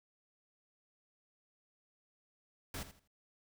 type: noise with echo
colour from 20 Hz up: pink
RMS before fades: -42 dBFS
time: 2.74-2.83 s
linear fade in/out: 2 ms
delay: 82 ms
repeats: 3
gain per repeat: -12 dB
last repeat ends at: 3.076 s
effects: none